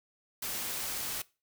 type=noise; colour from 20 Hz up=white; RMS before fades=-36 dBFS; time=0.42-1.22 s; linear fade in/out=5 ms; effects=noise-tail reverb RT60 0.3 s tail -21 dB re dry

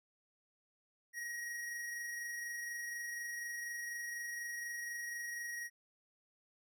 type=tone with amplitude modulation; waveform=square; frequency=1893 Hz; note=A#6; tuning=26 cents sharp; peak=-40 dBFS; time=1.13-5.7 s; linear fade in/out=50 ms; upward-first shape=sine; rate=24.1 Hz; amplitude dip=25%; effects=none

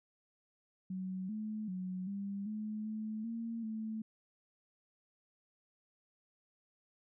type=tone with pitch steps; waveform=sine; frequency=187 / 215 / 184.6 / 199.2 / 214 / 216.7 / 229.4 / 219.4 Hz; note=F#3 / A3 / F#3 / G3 / A3 / A3 / A#3 / A3; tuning=+19 / -40 / -4 / +28 / -48 / -26 / -28 / -5 cents; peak=-37 dBFS; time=0.9-4.02 s; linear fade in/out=5 ms; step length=390 ms; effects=none

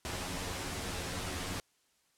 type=noise with comb filter; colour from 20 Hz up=pink; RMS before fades=-38 dBFS; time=0.05-1.6 s; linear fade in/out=0 ms; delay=11 ms; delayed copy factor=+0.75; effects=white hiss -72 dBFS RMS until 2.17 s + low-pass 10000 Hz 12 dB/octave

